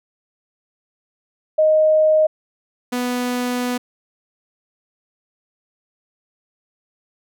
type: tone pair in turn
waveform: sine / sawtooth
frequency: 622.3 / 247 Hz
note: D#5 / B3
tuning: 0 / 0 cents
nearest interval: octave + major third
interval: 1600 cents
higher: first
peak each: -11 / -16 dBFS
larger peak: first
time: 1.58-2.27 / 2.92-3.78 s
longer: second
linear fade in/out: 10 ms
effects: none